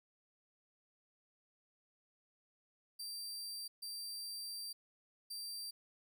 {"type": "tone bursts at uneven times", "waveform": "sawtooth", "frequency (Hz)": 4699, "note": "D8", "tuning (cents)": 0, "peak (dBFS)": -40, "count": 3, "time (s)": [[2.99, 3.68], [3.82, 4.73], [5.3, 5.71]], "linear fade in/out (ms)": 10, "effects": []}